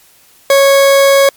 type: tone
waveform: 40% pulse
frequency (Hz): 552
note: C#5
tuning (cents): -7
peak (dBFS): -4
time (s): 0.5-1.29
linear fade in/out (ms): 2
effects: white hiss -46 dBFS RMS until 1.36 s + MP3 96 kbps

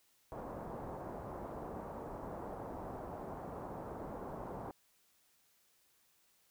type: low-pass noise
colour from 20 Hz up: white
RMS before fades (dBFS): -45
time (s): 0.32-4.71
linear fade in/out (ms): 0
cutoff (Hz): 920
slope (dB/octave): 24
effects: white hiss -72 dBFS RMS until 6.5 s

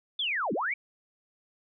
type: linear two-way sweep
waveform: sine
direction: down then up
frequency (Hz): 3565 to 172.2 to 2368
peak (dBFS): -27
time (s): 0.19-0.74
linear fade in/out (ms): 5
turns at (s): 0.53
effects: none

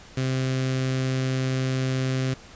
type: tone with notch filter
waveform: sawtooth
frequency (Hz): 130.81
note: C3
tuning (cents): 0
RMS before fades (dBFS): -25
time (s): 0.17-2.34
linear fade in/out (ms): 5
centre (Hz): 890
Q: 1.2
effects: pink hiss -47 dBFS RMS until 2.55 s + resampled to 16000 Hz

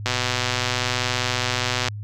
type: click train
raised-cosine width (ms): 0.2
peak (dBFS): -4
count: 229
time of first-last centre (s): 0.06-1.884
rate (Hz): 125
effects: added 104 Hz sine -29 dBFS peak until 2.03 s + MP3 96 kbps

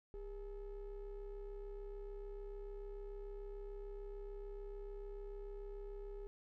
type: ring-modulated tone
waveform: triangle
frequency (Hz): 218.4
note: A3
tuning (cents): -13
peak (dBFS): -40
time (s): 0.14-6.27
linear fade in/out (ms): 0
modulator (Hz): 185
effects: none

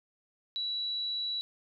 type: tone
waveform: sine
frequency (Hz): 3925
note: B7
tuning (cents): -11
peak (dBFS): -31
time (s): 0.56-1.41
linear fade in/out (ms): 0
effects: none

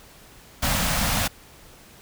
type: band-stop noise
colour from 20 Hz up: pink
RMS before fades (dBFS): -23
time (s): 0.62-1.28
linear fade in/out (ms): 10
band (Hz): 270 to 540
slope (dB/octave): 48
effects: pink hiss -49 dBFS RMS until 2.01 s

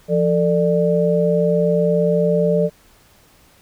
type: tone cluster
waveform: sine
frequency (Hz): 173.4 / 445.4 / 594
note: F3 / A4 / D5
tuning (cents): -12 / +21 / +20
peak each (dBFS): -18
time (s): 0.08-2.7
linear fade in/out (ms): 50
effects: pink hiss -52 dBFS RMS until 3.61 s

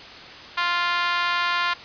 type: tone with high-pass filter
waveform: 5% pulse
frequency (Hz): 349.2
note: F4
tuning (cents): 0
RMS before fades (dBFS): -23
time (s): 0.57-1.74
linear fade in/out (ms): 10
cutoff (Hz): 1100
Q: 2.8
effects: white hiss -40 dBFS RMS until 1.84 s + resampled to 11025 Hz

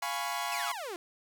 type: chord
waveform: sawtooth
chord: C# dominant seventh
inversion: first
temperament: equal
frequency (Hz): 698.5 / 830.6 / 987.8 / 1108.7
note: E#5 / G#5 / B5 / C#6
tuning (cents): 0 / 0 / 0 / 0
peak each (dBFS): -34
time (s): 0.02-0.72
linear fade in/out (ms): 5
type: exponential sweep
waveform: sawtooth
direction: down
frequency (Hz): 2727 to 331.1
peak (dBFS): -33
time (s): 0.52-0.96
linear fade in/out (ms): 0
effects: none

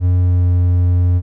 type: tone with pitch glide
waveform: triangle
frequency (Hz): 89.8 to 88.82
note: F2 to F2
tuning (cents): +49 to +30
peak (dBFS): -8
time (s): 0-1.22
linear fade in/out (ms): 50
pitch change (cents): -19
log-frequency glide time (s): 0.18-0.5
effects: none

